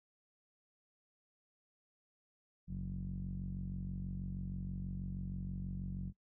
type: tone with low-pass filter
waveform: sawtooth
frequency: 46.25 Hz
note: F#1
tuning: in tune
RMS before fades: -41 dBFS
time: 2.67-6.13 s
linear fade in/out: 50 ms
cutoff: 170 Hz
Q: 9.3
effects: noise-tail reverb RT60 0.1 s tail -24 dB re dry